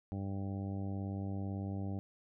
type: harmonic tone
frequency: 98 Hz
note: G2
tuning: in tune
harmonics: 1 / 2 / 3 / 4 / 5 / 6 / 7 / 8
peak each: -38 / -41 / -45 / -53 / -55 / -54 / -56 / -54 dBFS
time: 0.12-1.99 s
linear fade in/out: 0 ms
effects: none